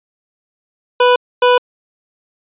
25% pulse tone bursts at uneven times, 493.9 Hz, B4, in tune, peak -4 dBFS, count 2, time 1-1.16 / 1.42-1.58 s, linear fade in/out 5 ms, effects resampled to 8000 Hz

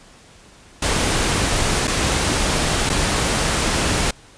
pink noise with dropouts, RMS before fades -19 dBFS, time 0.82-4.11 s, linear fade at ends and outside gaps 5 ms, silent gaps 1.873-1.877 / 2.894-2.898 s, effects pink hiss -47 dBFS RMS until 4.37 s + resampled to 22050 Hz

